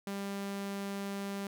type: tone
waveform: sawtooth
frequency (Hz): 198.6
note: G3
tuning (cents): +23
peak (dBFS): -32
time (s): 0.07-1.47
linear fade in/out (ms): 2
effects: none